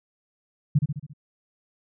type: tone with echo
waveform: sine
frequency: 146.1 Hz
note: D3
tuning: 9 cents flat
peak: -14 dBFS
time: 0.75-0.79 s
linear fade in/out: 10 ms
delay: 69 ms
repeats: 5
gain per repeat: -5 dB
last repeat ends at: 1.135 s
effects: none